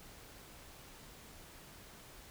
silence, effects pink hiss -55 dBFS RMS until 2.3 s

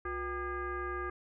sine tone with frequency modulation, 784 Hz, G5, in tune, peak -34 dBFS, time 0.05-1.1 s, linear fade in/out 5 ms, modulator 424 Hz, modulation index 2.1, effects none

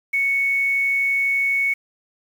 sine tone with quantisation, 2217 Hz, C#7, in tune, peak -17 dBFS, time 0.13-1.74 s, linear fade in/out 10 ms, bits 7, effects none

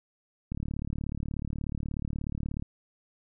click train, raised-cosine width 5 ms, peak -21 dBFS, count 78, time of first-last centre 0.52-2.624 s, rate 36.6 Hz, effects none

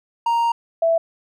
triangle / sine tone pair in turn, 932.3 / 661.5 Hz, A#5 / E5, 0 / +6 cents, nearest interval tritone, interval 594 cents, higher first, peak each -14 dBFS, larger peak neither, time 0.26-0.52 / 0.82-0.98 s, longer first, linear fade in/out 5 ms, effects none

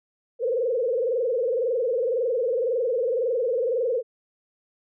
sine tone with frequency modulation, 487.1 Hz, B4, 24 cents flat, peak -21 dBFS, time 0.39-4.03 s, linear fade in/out 50 ms, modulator 21.9 Hz, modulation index 1.9, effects none

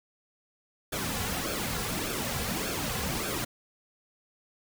pink noise with flanger, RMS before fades -32 dBFS, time 0.92-3.45 s, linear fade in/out 10 ms, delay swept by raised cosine 1 to 3.3 ms, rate 1.7 Hz, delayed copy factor -0.65, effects none

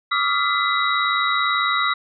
sine tone cluster, 1150 / 1248 / 1386 / 2005 / 3832 Hz, D6 / D#6 / F6 / B6 / A#7, -37 / +5 / -14 / +26 / +47 cents, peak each -24 dBFS, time 0.11-1.94 s, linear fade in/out 10 ms, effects none

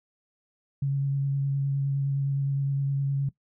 sine tone with vibrato, 138.59 Hz, C#3, in tune, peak -23 dBFS, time 0.82-3.29 s, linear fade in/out 5 ms, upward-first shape sine, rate 9.7 Hz, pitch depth 13 cents each way, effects noise-tail reverb RT60 0.1 s tail -18 dB re dry

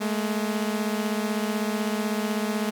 sawtooth beating tone pair, 210.4 / 226.4 Hz, G#3 / A3, +23 / +50 cents, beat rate 16 Hz, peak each -22 / -26 dBFS, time 0-2.71 s, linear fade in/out 20 ms, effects none

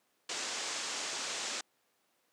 white low-pass noise, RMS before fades -38 dBFS, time 0.29-1.61 s, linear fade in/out 5 ms, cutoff 7800 Hz, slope 48 dB/octave, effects pink hiss -74 dBFS RMS until 2.32 s + high-pass 300 Hz 12 dB/octave

